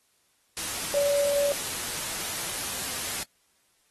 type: tone in noise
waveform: sine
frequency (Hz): 571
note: D5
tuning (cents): -49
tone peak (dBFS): -22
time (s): 0.94-1.52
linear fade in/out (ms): 0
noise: white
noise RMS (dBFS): -32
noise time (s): 0.57-3.23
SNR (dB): +7
effects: white hiss -68 dBFS RMS until 3.9 s + AAC 32 kbps